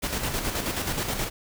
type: noise with tremolo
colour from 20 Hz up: pink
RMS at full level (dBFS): -27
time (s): 0.02-1.3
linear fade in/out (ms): 20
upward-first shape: square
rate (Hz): 9.4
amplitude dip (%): 45
effects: none